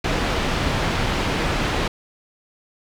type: low-pass noise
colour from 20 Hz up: pink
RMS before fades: -22 dBFS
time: 0.04-1.88 s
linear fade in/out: 5 ms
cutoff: 3700 Hz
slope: 12 dB/octave
effects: none